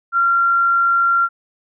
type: tone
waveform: sine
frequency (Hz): 1377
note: F6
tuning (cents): -25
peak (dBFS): -12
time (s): 0.12-1.29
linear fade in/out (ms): 50
effects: none